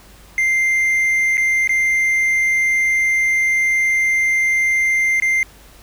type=tone with dropouts; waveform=triangle; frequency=2093 Hz; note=C7; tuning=in tune; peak=-12 dBFS; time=0.38-5.43 s; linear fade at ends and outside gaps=1 ms; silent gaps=1.371-1.378 / 1.675-1.693 / 5.2-5.222 s; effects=added 50 Hz sine -46 dBFS peak until 5.82 s + pink hiss -46 dBFS RMS until 5.82 s